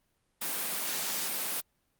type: high-pass noise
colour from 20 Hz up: white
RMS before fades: -33 dBFS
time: 0.41-1.61 s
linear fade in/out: 10 ms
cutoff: 150 Hz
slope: 96 dB/octave
effects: pink hiss -75 dBFS RMS until 1.99 s + Opus 32 kbps